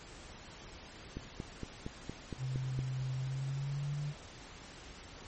click train, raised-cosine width 3 ms, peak -26 dBFS, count 8, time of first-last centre 1.17-2.79 s, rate 4.32 Hz
sine tone with pitch glide, 130 to 145.92 Hz, C3 to D3, -11 to -11 cents, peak -34 dBFS, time 2.38-4.14 s, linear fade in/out 50 ms, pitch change +200 cents, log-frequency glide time 3.16-4.02 s
effects pink hiss -51 dBFS RMS until 5.27 s + MP3 32 kbps

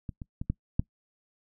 clicks, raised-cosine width 5 ms, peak -23 / -26 / -21 / -15 / -11 dBFS, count 5, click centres 0.092 / 0.218 / 0.415 / 0.5 / 0.795 s, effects noise-tail reverb RT60 0.1 s tail -23 dB re dry

